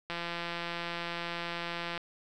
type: click train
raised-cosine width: 0.3 ms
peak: -20 dBFS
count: 322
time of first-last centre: 0.1-1.977 s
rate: 171 Hz
effects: none